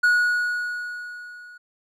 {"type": "tone with level ramp", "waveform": "triangle", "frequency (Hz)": 1457, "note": "F#6", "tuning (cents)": -27, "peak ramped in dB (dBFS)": [-12, -40], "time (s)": [0.03, 1.58], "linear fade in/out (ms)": 10, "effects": []}